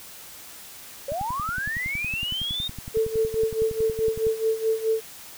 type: linear sweep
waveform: sine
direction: up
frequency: 528 to 3729 Hz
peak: -26 dBFS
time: 1.08-2.68 s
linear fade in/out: 5 ms
type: click train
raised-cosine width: 5 ms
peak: -23 dBFS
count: 35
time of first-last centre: 1.12-4.268 s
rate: 10.8 Hz
type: tone with tremolo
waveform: sine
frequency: 444.3 Hz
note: A4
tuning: 17 cents sharp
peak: -18 dBFS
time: 2.94-5.01 s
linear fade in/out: 20 ms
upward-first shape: sine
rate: 4.7 Hz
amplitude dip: 80%
effects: white hiss -43 dBFS RMS until 5.37 s